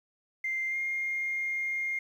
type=tone with pitch glide; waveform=sine; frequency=2093 to 2123 Hz; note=C7 to C7; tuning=0 to +25 cents; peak=-28 dBFS; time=0.44-1.99 s; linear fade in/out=5 ms; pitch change=+25 cents; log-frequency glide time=0.69-0.76 s; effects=tanh soft clip ceiling -24 dBFS + 10-bit